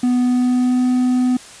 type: tone with pitch glide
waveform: triangle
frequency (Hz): 247.7 to 251.2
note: B3 to B3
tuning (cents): +5 to +30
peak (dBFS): -11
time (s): 0.03-1.37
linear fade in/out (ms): 5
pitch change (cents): +25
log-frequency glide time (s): 0.19-0.84
effects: white hiss -39 dBFS RMS until 1.6 s + resampled to 22050 Hz